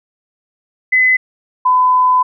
sine tone pair in turn, 2023 / 1008 Hz, B6 / B5, +41 / +35 cents, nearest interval octave, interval 1206 cents, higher first, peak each -8 dBFS, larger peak neither, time 0.92-1.17 / 1.65-2.23 s, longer second, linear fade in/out 10 ms, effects none

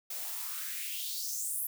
blue noise with high-pass filter sweep, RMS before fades -37 dBFS, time 0.1-1.67 s, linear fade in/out 5 ms, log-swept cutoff 500 to 12000 Hz, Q 3.7, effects none

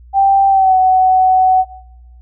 sine tone with pitch glide, 784 to 748.2 Hz, G5 to F#5, 0 to +19 cents, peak -7 dBFS, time 0.13-1.65 s, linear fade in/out 50 ms, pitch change -81 cents, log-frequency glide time 0.49-0.75 s, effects noise-tail reverb RT60 0.9 s tail -21 dB re dry + added 60 Hz sine -37 dBFS peak until 2.21 s

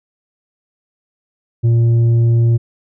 sine tone with tanh clipping, 116.54 Hz, A#2, in tune, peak -10 dBFS, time 1.63-2.58 s, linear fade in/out 20 ms, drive 5 dB, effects none

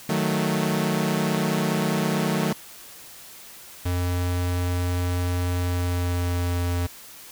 sawtooth chord, D# diminished, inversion none, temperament equal, 155.56 / 185 / 220 Hz, D#3 / F#3 / A3, 0 / 0 / 0 cents, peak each -22 dBFS, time 0.09-2.53 s, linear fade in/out 5 ms
square tone with pitch glide, 89 to 87.77 Hz, F2 to F2, +33 to +9 cents, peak -23 dBFS, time 3.85-6.87 s, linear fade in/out 10 ms, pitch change -24 cents, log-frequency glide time 5.52-6.62 s
effects white hiss -44 dBFS RMS until 7.31 s

